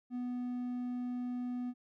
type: tone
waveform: triangle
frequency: 246.9 Hz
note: B3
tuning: in tune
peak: -33 dBFS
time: 0.1-1.74 s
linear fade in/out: 50 ms
effects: none